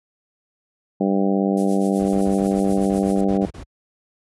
harmonic tone, 98 Hz, G2, in tune, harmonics 2 / 3 / 4 / 5 / 6 / 7 / 8, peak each -19 / -23 / -25 / -27 / -29 / -30 / -31 dBFS, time 1-3.46 s, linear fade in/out 10 ms
violet noise with tremolo, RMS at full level -32 dBFS, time 1.57-3.21 s, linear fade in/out 2 ms, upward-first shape triangle, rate 8 Hz, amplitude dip 80%
brown noise bursts, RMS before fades -31 dBFS, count 13, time 1.99-3.636 s, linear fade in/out 10 ms, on 98 ms, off 31 ms
effects high-pass 60 Hz 12 dB/octave + resampled to 24000 Hz

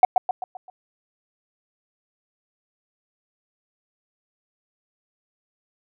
sine tone with echo, 740 Hz, F#5, in tune, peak -5 dBFS, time 0.03-0.05 s, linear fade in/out 2 ms, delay 130 ms, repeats 5, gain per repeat -7 dB, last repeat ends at 0.7 s, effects tanh soft clip ceiling -5 dBFS

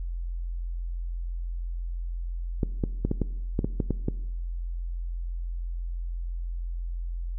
clicks, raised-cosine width 3 ms, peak -12 dBFS, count 10, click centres 2.632 / 2.838 / 3.05 / 3.114 / 3.217 / 3.591 / 3.645 / 3.802 / 3.907 / 4.084 s, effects noise-tail reverb RT60 0.9 s tail -19 dB re dry + added 43 Hz sine -29 dBFS peak until 7.38 s

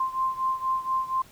sine beating tone pair, 1046.5 / 1050.7 Hz, C6 / C6, 0 / +7 cents, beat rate 4.2 Hz, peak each -26 / -29 dBFS, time 0-1.22 s, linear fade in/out 5 ms, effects pink hiss -53 dBFS RMS until 1.31 s

